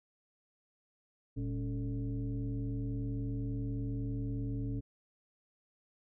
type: tone with frequency modulation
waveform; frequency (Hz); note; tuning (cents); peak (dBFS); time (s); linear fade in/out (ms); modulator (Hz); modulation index
sine; 116.9; A#2; +5; -33; 1.36-4.81; 20; 162; 1.1
effects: none